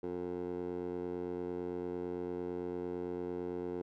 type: tone with band-pass filter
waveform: 15% pulse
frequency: 88.9 Hz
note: F2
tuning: 31 cents sharp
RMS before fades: -39 dBFS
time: 0.03-3.82 s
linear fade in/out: 5 ms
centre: 430 Hz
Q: 3.1
effects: none